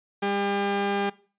sawtooth tone pair together, 200.4 / 400.8 Hz, G3 / G4, +38 / +38 cents, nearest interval octave, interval 1200 cents, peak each -25 / -20 dBFS, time 0.22-1.1 s, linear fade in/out 10 ms, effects noise-tail reverb RT60 0.4 s tail -20 dB re dry + resampled to 8000 Hz

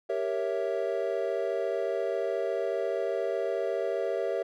triangle chord, G diminished seventh, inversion none, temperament equal, 392 / 466.2 / 554.4 / 659.3 Hz, G4 / Bb4 / Db5 / Fb5, 0 / 0 / 0 / 0 cents, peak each -31 dBFS, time 0.09-4.43 s, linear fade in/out 10 ms, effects none

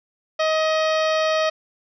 harmonic tone, 630 Hz, D#5, 21 cents sharp, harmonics 1 / 2 / 3 / 4 / 5 / 6 / 7 / 8 / 9, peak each -19 / -25 / -29 / -31 / -33 / -35 / -36 / -37 / -38 dBFS, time 0.39-1.5 s, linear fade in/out 10 ms, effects none

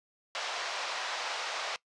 pink band-pass noise, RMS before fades -36 dBFS, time 0.35-1.76 s, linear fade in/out 0 ms, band 620 to 5700 Hz, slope 24 dB/octave, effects noise-tail reverb RT60 0.1 s tail -21 dB re dry + resampled to 22050 Hz

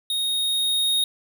square tone with level ramp, 3729 Hz, A#7, in tune, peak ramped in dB -23 to -19 dBFS, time 0.1-1.04 s, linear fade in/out 2 ms, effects none

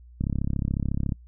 click train, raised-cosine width 5 ms, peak -14 dBFS, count 32, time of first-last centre 0.21-1.122 s, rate 34 Hz, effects noise-tail reverb RT60 0.1 s tail -25 dB re dry + added 60 Hz sine -46 dBFS peak until 1.27 s

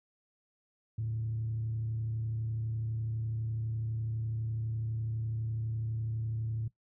sine tone with frequency modulation, 112 Hz, A2, 31 cents sharp, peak -31 dBFS, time 0.98-6.68 s, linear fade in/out 5 ms, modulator 32 Hz, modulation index 0.33, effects noise-tail reverb RT60 0.1 s tail -18 dB re dry + tanh soft clip ceiling -27 dBFS

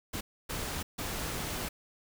pink noise bursts at uneven times, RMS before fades -36 dBFS, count 3, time 0.13-0.21 / 0.49-0.83 / 0.98-1.69 s, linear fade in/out 10 ms, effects none

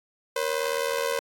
sawtooth ring-modulated tone, 511 Hz, C5, 41 cents flat, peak -18 dBFS, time 0.36-1.19 s, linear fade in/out 0 ms, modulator 39.6 Hz, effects AAC 64 kbps

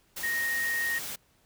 sine tone in noise, 1864.7 Hz, A#6, in tune, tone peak -27 dBFS, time 0.23-0.99 s, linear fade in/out 10 ms, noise white, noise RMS -37 dBFS, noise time 0.16-1.16 s, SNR +7 dB, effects pink hiss -66 dBFS RMS until 1.45 s

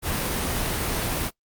pink noise, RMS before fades -26 dBFS, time 0.02-1.31 s, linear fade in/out 50 ms, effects noise-tail reverb RT60 0.1 s tail -22 dB re dry + Opus 32 kbps

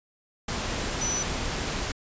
sine tone in noise, 5960 Hz, F#8, 12 cents sharp, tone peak -27 dBFS, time 1.01-1.23 s, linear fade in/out 5 ms, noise pink, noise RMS -30 dBFS, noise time 0.48-1.92 s, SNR 0 dB, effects resampled to 16000 Hz

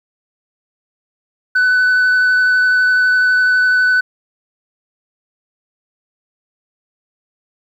sine tone with vibrato, 1500 Hz, F#6, 23 cents sharp, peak -7 dBFS, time 1.55-4.01 s, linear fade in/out 10 ms, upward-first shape sine, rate 12 Hz, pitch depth 10 cents each way, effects tanh soft clip ceiling -9 dBFS + 8-bit

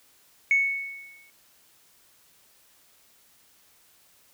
sine tone with exponential decay, 2213 Hz, C#7, 3 cents flat, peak -15 dBFS, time 0.51-1.3 s, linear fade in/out 1 ms, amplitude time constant 170 ms, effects tanh soft clip ceiling -13 dBFS + white hiss -60 dBFS RMS until 4.33 s

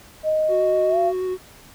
sine tone with pitch glide, 622.3 to 682.6 Hz, D#5 to F5, 0 to -40 cents, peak -17 dBFS, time 0.23-1.13 s, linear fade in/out 50 ms, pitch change +160 cents, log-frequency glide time 0.89-0.97 s
triangle tone with vibrato, 370 Hz, F#4, in tune, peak -20 dBFS, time 0.48-1.38 s, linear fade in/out 50 ms, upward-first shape square, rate 8.2 Hz, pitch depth 9 cents each way
effects pink hiss -47 dBFS RMS until 1.74 s

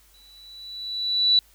sine tone with exponential growth, 3951 Hz, B7, in tune, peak -13 dBFS, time 0.14-1.39 s, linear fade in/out 2 ms, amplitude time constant 270 ms, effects added 50 Hz sine -58 dBFS peak until 1.54 s + white hiss -58 dBFS RMS until 1.54 s

